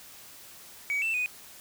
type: tone with pitch steps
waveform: sine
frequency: 2265 / 2667 / 2486 Hz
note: C#7 / E7 / D#7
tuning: +37 / +20 / -2 cents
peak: -24 dBFS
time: 0.9-1.26 s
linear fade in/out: 0 ms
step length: 120 ms
effects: tanh soft clip ceiling -24 dBFS + white hiss -49 dBFS RMS until 1.6 s